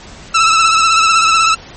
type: tone with vibrato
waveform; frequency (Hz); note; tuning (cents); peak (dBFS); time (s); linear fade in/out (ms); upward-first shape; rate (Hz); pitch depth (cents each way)
sawtooth; 1318.5; E6; 0; -4; 0.34-1.55; 10; triangle; 16; 52
effects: pink hiss -35 dBFS RMS until 1.76 s + MP3 32 kbps